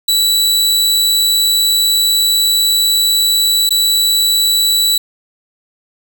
sawtooth tone with dropouts, 3944 Hz, B7, 3 cents flat, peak -7 dBFS, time 0.08-4.98 s, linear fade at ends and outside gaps 5 ms, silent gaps 3.692-3.706 s, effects none

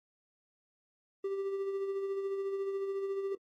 triangle tone with tremolo, 392 Hz, G4, in tune, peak -29 dBFS, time 1.24-3.35 s, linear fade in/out 5 ms, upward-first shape sine, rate 14 Hz, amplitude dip 40%, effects AAC 48 kbps

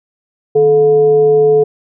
sine tone with frequency modulation, 433.3 Hz, A4, 27 cents flat, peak -6 dBFS, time 0.55-1.64 s, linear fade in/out 10 ms, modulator 280 Hz, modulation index 0.32, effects none

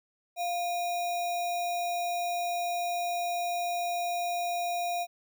sine tone with sample-and-hold, 698.5 Hz, F5, in tune, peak -28 dBFS, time 0.36-5.07 s, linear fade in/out 50 ms, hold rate 3150 Hz, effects none

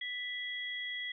sine tone pair together, 1975.5 / 3315 Hz, B6 / G#7, 0 / -4 cents, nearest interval major sixth, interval 896 cents, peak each -38 / -40 dBFS, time 0.01-1.12 s, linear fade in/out 5 ms, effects none

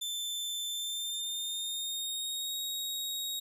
sawtooth tone with pitch glide, 3541 to 3773 Hz, A7 to A#7, +10 to +20 cents, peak -31 dBFS, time 0.01-3.4 s, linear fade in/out 10 ms, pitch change +110 cents, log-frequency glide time 0.68-2.57 s, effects none

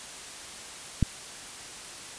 click, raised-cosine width 5 ms, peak -9 dBFS, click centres 1.027 s, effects white hiss -42 dBFS RMS until 2.18 s + resampled to 22050 Hz

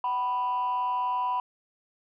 sine tone pair together, 755.8 / 987.8 Hz, F#5 / B5, +37 / 0 cents, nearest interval perfect fourth, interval 463 cents, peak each -31 / -24 dBFS, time 0.04-1.4 s, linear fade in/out 2 ms, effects tanh soft clip ceiling -22 dBFS

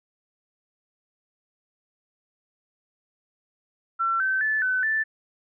sine tone with pitch steps, 1350 / 1541 / 1743 / 1512 / 1761 Hz, E6 / G6 / A6 / F#6 / A6, +41 / -30 / -17 / +37 / +1 cents, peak -21 dBFS, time 3.99-5.04 s, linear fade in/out 20 ms, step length 210 ms, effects none

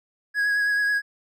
triangle tone with vibrato, 1661.2 Hz, G#6, in tune, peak -18 dBFS, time 0.34-1.02 s, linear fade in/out 50 ms, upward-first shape triangle, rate 9.2 Hz, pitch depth 23 cents each way, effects none

